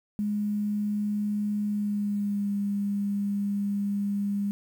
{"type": "tone with pitch glide", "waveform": "sine", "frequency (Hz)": [207.7, 201.9], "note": ["G#3", "G#3"], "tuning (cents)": [0, -49], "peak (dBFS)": -25, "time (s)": [0.19, 4.51], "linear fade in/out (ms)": 0, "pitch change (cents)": -49, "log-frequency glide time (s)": [1.66, 2.52], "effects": ["9-bit"]}